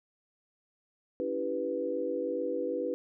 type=chord; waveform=sine; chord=C# half-diminished seventh; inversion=none; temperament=equal with one note detuned; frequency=282.8 / 329.6 / 392 / 493.9 Hz; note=C#4 / E4 / G4 / B4; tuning=+35 / 0 / 0 / 0 cents; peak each=-38 / -37 / -37 / -32 dBFS; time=1.2-2.94 s; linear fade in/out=0 ms; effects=none